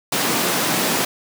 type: high-pass noise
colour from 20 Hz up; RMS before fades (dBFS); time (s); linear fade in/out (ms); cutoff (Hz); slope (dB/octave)
pink; -20; 0.12-1.05; 5; 170; 24
effects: none